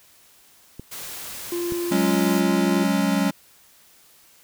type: clicks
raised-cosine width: 3 ms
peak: -22 / -19 dBFS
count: 2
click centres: 0.796 / 1.722 s
type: noise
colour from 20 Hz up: white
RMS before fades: -35 dBFS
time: 0.91-2.41 s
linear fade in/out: 10 ms
type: tone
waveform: triangle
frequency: 346.7 Hz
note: F4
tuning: 13 cents flat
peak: -22 dBFS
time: 1.52-2.84 s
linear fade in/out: 2 ms
type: chord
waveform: square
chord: F# suspended second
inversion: none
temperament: equal with one note detuned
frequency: 185 / 207.1 / 277.2 Hz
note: F#3 / G#3 / C#4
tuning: 0 / -5 / 0 cents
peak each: -24 dBFS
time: 1.91-3.31 s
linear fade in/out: 10 ms
effects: white hiss -54 dBFS RMS until 4.43 s